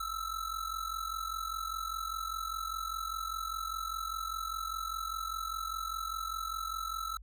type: ring-modulated tone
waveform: square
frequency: 1318.5 Hz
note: E6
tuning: in tune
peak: -33 dBFS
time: 0-7.17 s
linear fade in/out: 2 ms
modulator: 22.5 Hz
effects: added 50 Hz sine -48 dBFS peak until 7.22 s